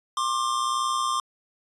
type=tone pair together; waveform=square; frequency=1065.3 / 1187 Hz; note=C6 / D6; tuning=+31 / +18 cents; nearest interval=major second; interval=187 cents; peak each=-27 dBFS; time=0.17-1.2 s; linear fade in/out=2 ms; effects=resampled to 24000 Hz